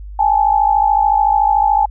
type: tone pair together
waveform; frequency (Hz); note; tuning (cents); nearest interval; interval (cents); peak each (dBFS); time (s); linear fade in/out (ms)
sine; 811.3 / 865; G#5 / A5; -41 / -30; minor second; 111; -13; 0.19-1.86; 5
effects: added 50 Hz sine -28 dBFS peak until 1.9 s